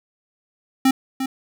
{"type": "tone with echo", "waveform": "square", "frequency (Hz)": 264.5, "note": "C4", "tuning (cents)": 19, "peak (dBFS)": -13, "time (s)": [0.85, 0.91], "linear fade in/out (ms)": 5, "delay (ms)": 350, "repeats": 1, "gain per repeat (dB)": -9, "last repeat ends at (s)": 1.26, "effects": []}